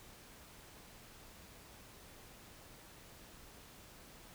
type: silence
effects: pink hiss -57 dBFS RMS until 4.34 s